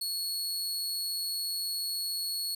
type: tone with amplitude modulation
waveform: sawtooth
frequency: 4359 Hz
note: C#8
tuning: 30 cents flat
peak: -27 dBFS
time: 0.01-2.55 s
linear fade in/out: 5 ms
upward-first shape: sine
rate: 177 Hz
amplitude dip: 30%
effects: none